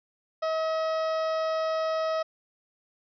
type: harmonic tone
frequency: 639 Hz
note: D#5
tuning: 46 cents sharp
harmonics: 1 / 2 / 3 / 4 / 5 / 6 / 7 / 8 / 9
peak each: -26 / -32 / -42 / -48 / -48 / -48 / -53 / -45 / -56 dBFS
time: 0.42-2.23 s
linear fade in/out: 10 ms
effects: none